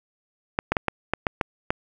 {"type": "clicks", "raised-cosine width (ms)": 0.5, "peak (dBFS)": -6, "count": 8, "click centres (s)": [0.589, 0.72, 0.768, 0.883, 1.136, 1.268, 1.412, 1.705], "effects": ["8-bit"]}